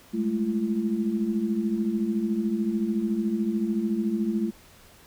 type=tone cluster; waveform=sine; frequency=204.2 / 217.9 / 339.9 Hz; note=G#3 / A3 / F4; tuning=-29 / -17 / -47 cents; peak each=-30 / -25 / -30 dBFS; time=0.13-4.51 s; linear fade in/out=20 ms; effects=pink hiss -53 dBFS RMS until 5.06 s